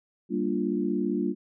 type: chord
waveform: sine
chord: G minor seventh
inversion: none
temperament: equal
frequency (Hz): 196 / 233.1 / 293.7 / 349.2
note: G3 / Bb3 / D4 / F4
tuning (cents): 0 / 0 / 0 / 0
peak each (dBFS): -30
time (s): 0.29-1.35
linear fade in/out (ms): 50
effects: none